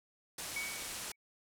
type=low-pass noise; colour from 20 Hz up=white; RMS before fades=-43 dBFS; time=0.38-1.12 s; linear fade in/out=5 ms; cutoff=11000 Hz; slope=24 dB/octave
type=tone with exponential decay; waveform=sine; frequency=2248 Hz; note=C#7; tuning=24 cents sharp; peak=-34 dBFS; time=0.56-1.16 s; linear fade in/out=5 ms; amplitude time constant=130 ms
effects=none